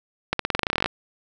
accelerating click train, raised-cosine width 0.3 ms, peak -5 dBFS, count 16, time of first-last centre 0.33-0.86 s, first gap 63 ms, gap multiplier 0.91, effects none

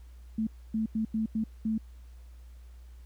sine tone bursts at uneven times, 220 Hz, A3, in tune, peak -26 dBFS, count 6, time 0.38-0.47 / 0.74-0.86 / 0.95-1.05 / 1.14-1.26 / 1.35-1.44 / 1.65-1.78 s, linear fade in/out 5 ms, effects added 60 Hz sine -46 dBFS peak until 3.05 s + pink hiss -66 dBFS RMS until 3.05 s

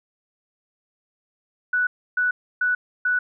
sine tone bursts, 1480 Hz, F#6, in tune, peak -18 dBFS, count 4, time 1.73-3.19 s, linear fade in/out 5 ms, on 140 ms, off 300 ms, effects none

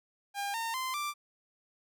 sawtooth tone with pitch steps, 804 / 912.9 / 1036.7 / 1177.1 Hz, G5 / A#5 / C6 / D6, +44 / -36 / -16 / +4 cents, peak -29 dBFS, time 0.34-1.14 s, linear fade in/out 50 ms, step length 200 ms, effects none

